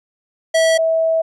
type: tone pair in turn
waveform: square / sine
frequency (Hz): 650 / 650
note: E5 / E5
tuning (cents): -24 / -24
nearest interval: unison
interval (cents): 0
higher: neither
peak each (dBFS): -12 / -13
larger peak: first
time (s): 0.54-0.78 / 0.78-1.22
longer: second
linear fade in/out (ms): 10
effects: resampled to 24000 Hz

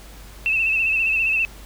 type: tone with vibrato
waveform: sine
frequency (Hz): 2637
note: E7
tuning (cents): 0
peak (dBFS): -17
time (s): 0.46-1.45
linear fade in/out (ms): 0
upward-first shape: sine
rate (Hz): 15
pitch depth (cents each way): 54
effects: added 50 Hz sine -40 dBFS peak until 1.65 s + pink hiss -45 dBFS RMS until 1.65 s

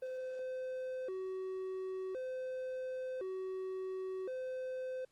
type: tone with vibrato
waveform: triangle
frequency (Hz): 440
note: A4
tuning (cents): 0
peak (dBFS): -36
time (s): 0.02-5.05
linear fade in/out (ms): 5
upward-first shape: square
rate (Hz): 0.47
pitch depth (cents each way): 270
effects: pink hiss -75 dBFS RMS until 5.11 s + Opus 24 kbps

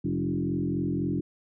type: tone with frequency modulation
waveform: sine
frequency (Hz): 231.8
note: A#3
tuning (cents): -10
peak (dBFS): -25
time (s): 0.04-1.21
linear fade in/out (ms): 10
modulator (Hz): 43.9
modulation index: 2.6
effects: none

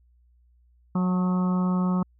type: harmonic tone with a mistuned harmonic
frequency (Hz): 182.6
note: F#3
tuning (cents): -23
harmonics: 1 / 2 / 3 / 4 / 5 / 6 / 7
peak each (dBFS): -21 / -37 / -39 / -42 / -38 / -37 / -38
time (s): 0.95-2.03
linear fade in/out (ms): 5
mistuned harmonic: 5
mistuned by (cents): -28
effects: added 60 Hz sine -57 dBFS peak until 2.19 s

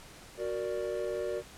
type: chord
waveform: triangle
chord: Gb augmented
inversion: none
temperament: equal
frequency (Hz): 370 / 466.2 / 587.3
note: Gb4 / Bb4 / D5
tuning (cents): 0 / 0 / 0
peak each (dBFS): -34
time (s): 0.37-1.43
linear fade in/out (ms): 50
effects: pink hiss -51 dBFS RMS until 1.57 s + low-pass 11000 Hz 12 dB/octave

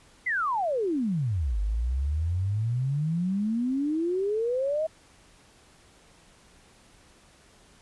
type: exponential two-way sweep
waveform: sine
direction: down then up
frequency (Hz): 2093 to 49 to 648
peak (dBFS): -24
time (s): 0.26-4.87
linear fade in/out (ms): 10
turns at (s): 1.59
effects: pink hiss -57 dBFS RMS until 7.81 s + resampled to 24000 Hz

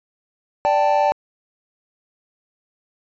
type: chord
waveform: triangle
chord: D suspended fourth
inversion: none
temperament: just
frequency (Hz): 587.3 / 783.1 / 881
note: D5 / G5 / A5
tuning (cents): 0 / -2 / +2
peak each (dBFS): -17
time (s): 0.65-1.12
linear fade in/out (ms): 0
effects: resampled to 16000 Hz

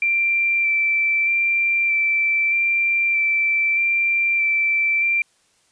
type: tone with vibrato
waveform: sine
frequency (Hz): 2349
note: D7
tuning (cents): 0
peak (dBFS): -16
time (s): 0.02-5.22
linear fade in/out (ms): 2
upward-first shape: square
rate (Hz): 0.8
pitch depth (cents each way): 11
effects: white hiss -61 dBFS RMS until 5.71 s + resampled to 22050 Hz

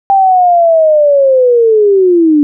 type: linear sweep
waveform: sine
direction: down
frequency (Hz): 792 to 287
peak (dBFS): -4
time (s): 0.1-2.43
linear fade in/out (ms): 0
effects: none

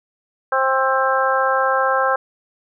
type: harmonic tone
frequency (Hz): 264.7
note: C4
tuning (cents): +20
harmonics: 2 / 3 / 4 / 5 / 6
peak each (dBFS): -20 / -22 / -21 / -21 / -23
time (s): 0.52-2.16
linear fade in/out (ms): 5
effects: none

